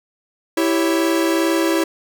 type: chord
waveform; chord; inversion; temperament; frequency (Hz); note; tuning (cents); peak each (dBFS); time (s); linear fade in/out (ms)
45% pulse; C# diminished; first; equal with one note detuned; 329.6 / 392 / 556; E4 / G4 / C#5; 0 / 0 / +5; -17 / -23 / -23; 0.57-1.84; 5
effects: none